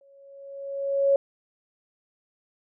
sine tone with exponential growth, 554 Hz, C#5, 1 cent flat, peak -15 dBFS, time 0.01-1.16 s, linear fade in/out 2 ms, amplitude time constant 250 ms, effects none

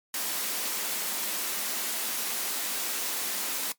white high-pass noise, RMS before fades -31 dBFS, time 0.14-3.72 s, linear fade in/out 2 ms, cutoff 180 Hz, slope 96 dB/octave, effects noise-tail reverb RT60 0.1 s tail -17 dB re dry + MP3 96 kbps

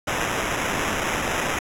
violet noise with sample-and-hold, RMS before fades -25 dBFS, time 0.07-1.59 s, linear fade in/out 5 ms, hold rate 4410 Hz, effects low-pass 12000 Hz 12 dB/octave

